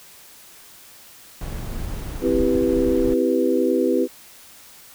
brown noise, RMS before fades -29 dBFS, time 1.41-3.14 s, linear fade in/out 2 ms
sine chord, C major seventh, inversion none, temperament equal with one note detuned, 259.2 / 329.6 / 392 / 493.9 Hz, C4 / E4 / G4 / B4, -16 / 0 / 0 / 0 cents, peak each -22 dBFS, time 2.21-4.08 s, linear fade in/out 50 ms
effects white hiss -46 dBFS RMS until 4.94 s

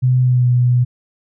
sine tone with pitch glide, 127 to 123.46 Hz, B2 to B2, +49 to 0 cents, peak -10 dBFS, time 0.02-0.85 s, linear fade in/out 20 ms, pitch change -49 cents, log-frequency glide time 0.21-0.47 s, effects none

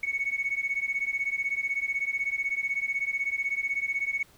sine beating tone pair, 2210 / 2226 Hz, C#7 / C#7, -6 / +7 cents, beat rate 16 Hz, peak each -29 dBFS, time 0.03-4.23 s, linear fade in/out 5 ms, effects tanh soft clip ceiling -20 dBFS + pink hiss -58 dBFS RMS until 4.37 s

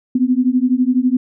sine beating tone pair, 246.9 / 258.9 Hz, B3 / C4, 0 / -18 cents, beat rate 12 Hz, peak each -15 dBFS, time 0.15-1.17 s, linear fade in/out 5 ms, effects none

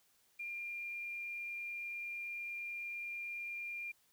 sine tone with quantisation, 2397 Hz, D7, 35 cents sharp, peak -40 dBFS, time 0.39-3.92 s, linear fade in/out 10 ms, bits 11, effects white hiss -72 dBFS RMS until 4.12 s

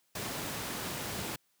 pink noise, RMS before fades -37 dBFS, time 0.15-1.36 s, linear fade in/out 5 ms, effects white hiss -73 dBFS RMS until 1.6 s + high-pass 100 Hz 12 dB/octave

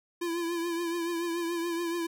square tone with vibrato, 339.8 Hz, F4, 47 cents flat, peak -30 dBFS, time 0.21-2.07 s, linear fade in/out 10 ms, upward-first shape triangle, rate 7 Hz, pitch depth 54 cents each way, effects none

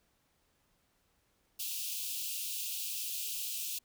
white high-pass noise, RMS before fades -38 dBFS, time 1.59-3.79 s, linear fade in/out 10 ms, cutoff 2500 Hz, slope 96 dB/octave, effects pink hiss -74 dBFS RMS until 3.84 s

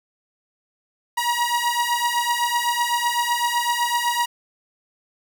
sawtooth beating tone pair, 952 / 959.9 Hz, A#5 / B5, +36 / -50 cents, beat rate 7.9 Hz, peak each -19 dBFS, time 1.17-4.26 s, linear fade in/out 10 ms, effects 9-bit

